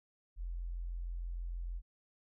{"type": "tone", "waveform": "sine", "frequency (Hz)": 43.23, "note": "F1", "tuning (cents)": -17, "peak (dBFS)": -37, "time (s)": [0.36, 1.82], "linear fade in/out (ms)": 50, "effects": []}